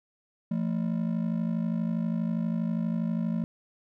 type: ring-modulated tone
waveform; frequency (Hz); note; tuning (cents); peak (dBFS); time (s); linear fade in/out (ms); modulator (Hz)
triangle; 198.3; G3; +20; -21; 0.51-3.44; 0; 26.2
effects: none